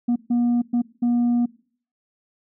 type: tone bursts at uneven times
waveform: sine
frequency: 240 Hz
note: B3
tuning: 49 cents flat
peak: -14 dBFS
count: 4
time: 0.08-0.16 / 0.3-0.62 / 0.73-0.82 / 1.02-1.46 s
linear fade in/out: 10 ms
effects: noise-tail reverb RT60 0.5 s tail -23 dB re dry + tanh soft clip ceiling -16 dBFS